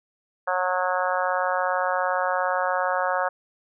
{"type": "harmonic tone", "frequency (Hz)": 182.7, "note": "F#3", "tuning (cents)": -22, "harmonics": [3, 4, 5, 6, 7, 8, 9], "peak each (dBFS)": [-27, -28, -29, -30, -30, -31, -32], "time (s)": [0.47, 3.29], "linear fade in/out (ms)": 10, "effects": []}